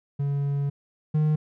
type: tone pair in turn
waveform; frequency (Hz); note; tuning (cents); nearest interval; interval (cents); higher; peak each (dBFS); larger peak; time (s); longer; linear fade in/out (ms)
triangle; 141.3 / 153.15; C#3 / D#3; +34 / -27; minor second; 139; second; -21 / -17; second; 0.19-0.7 / 1.14-1.36; first; 10
effects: none